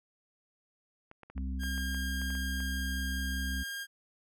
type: clicks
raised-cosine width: 0.5 ms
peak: -34 dBFS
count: 11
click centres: 1.114 / 1.233 / 1.3 / 1.379 / 1.635 / 1.779 / 1.946 / 2.217 / 2.304 / 2.352 / 2.604 s
type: harmonic tone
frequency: 65.41 Hz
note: C2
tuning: in tune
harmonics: 1 / 3 / 4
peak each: -33 / -42 / -43 dBFS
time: 1.35-3.64 s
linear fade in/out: 20 ms
type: tone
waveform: sawtooth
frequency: 1613 Hz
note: G6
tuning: 49 cents sharp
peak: -33 dBFS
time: 1.59-3.87 s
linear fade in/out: 50 ms
effects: none